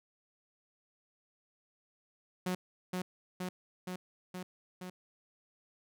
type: tone with echo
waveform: sawtooth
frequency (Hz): 182.5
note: F#3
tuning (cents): -24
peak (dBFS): -28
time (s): 2.46-2.55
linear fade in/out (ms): 5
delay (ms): 470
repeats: 5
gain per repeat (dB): -2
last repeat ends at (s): 4.9
effects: none